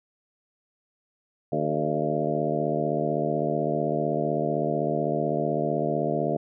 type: harmonic tone with a mistuned harmonic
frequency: 75.8 Hz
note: D#2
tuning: 45 cents flat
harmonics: 2 / 3 / 4 / 5 / 6 / 7 / 8 / 9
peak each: -31 / -32 / -32 / -32 / -32 / -34 / -30 / -30 dBFS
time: 1.52-6.37 s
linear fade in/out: 5 ms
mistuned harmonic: 6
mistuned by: -47 cents
effects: none